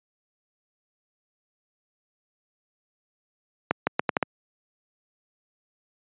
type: accelerating click train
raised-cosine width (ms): 0.5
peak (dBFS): -5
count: 6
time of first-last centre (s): 3.71-4.227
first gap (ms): 160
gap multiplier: 0.78
effects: high-pass 150 Hz 12 dB/octave + resampled to 8000 Hz